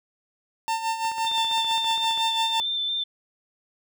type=tone with tremolo; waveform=45% pulse; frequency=900 Hz; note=A5; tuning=39 cents sharp; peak=-22 dBFS; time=0.68-2.6 s; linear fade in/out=0 ms; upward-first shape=sine; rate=5.9 Hz; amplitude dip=65%
type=click train; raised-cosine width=0.5 ms; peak=-27 dBFS; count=18; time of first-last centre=1.05-2.176 s; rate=15.1 Hz
type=tone with vibrato; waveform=sine; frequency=3558 Hz; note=A7; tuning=19 cents sharp; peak=-24 dBFS; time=1.26-3.04 s; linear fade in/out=10 ms; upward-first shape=square; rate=4.3 Hz; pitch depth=14 cents each way
effects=none